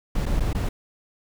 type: noise with dropouts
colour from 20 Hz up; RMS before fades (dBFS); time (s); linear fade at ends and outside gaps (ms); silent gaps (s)
brown; -23; 0.15-0.69; 5; 0.257-0.262 / 0.398-0.404 / 0.531-0.548
effects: none